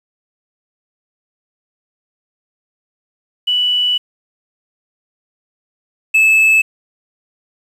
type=tone pair in turn; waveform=sine / triangle; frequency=2960 / 2611 Hz; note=F#7 / E7; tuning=0 / -17 cents; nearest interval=major second; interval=217 cents; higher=first; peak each=-12 / -6 dBFS; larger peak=second; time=3.47-3.98 / 6.14-6.62 s; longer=first; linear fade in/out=10 ms; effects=resampled to 32000 Hz + 7-bit